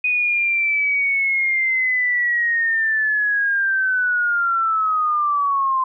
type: linear sweep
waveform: sine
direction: down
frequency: 2489 to 1037 Hz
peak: -16 dBFS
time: 0.04-5.84 s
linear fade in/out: 5 ms
effects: none